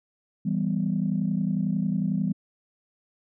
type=chord; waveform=sine; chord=E minor; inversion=none; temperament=equal; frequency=164.81 / 196 / 246.9 Hz; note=E3 / G3 / B3; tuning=0 / 0 / 0 cents; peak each=-27 / -25 / -30 dBFS; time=0.45-2.33 s; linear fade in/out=10 ms; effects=tanh soft clip ceiling -14 dBFS